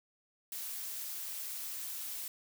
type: noise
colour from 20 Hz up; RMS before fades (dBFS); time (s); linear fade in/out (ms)
blue; -41; 0.52-2.28; 2
effects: none